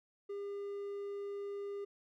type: tone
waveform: triangle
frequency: 402.8 Hz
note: G4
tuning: 47 cents sharp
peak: -37 dBFS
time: 0.29-1.85 s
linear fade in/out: 10 ms
effects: none